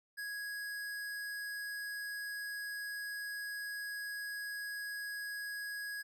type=tone; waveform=square; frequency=1661.2 Hz; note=G#6; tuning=in tune; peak=-40 dBFS; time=0.17-6.03 s; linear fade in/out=20 ms; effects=none